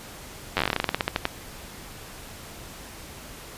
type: slowing click train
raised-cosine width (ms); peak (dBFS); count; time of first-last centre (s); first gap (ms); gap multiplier
0.3; -6; 19; 0.57-1.254; 10; 1.14
effects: pink hiss -42 dBFS RMS until 3.57 s + resampled to 32000 Hz